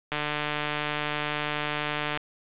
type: click train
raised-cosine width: 0.3 ms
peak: -12 dBFS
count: 307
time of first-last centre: 0.12-2.174 s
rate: 149 Hz
effects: resampled to 8000 Hz + 8-bit